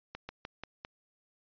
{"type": "slowing click train", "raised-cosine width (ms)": 0.3, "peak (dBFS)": -24, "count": 5, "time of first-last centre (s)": [0.15, 0.849], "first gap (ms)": 140, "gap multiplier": 1.15, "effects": ["resampled to 11025 Hz"]}